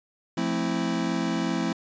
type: chord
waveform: square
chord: F major seventh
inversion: none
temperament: equal with one note detuned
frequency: 174.61 / 220 / 262.8 / 329.6 Hz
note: F3 / A3 / C4 / E4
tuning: 0 / 0 / +8 / 0 cents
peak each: -31 dBFS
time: 0.37-1.73 s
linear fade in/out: 5 ms
effects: resampled to 16000 Hz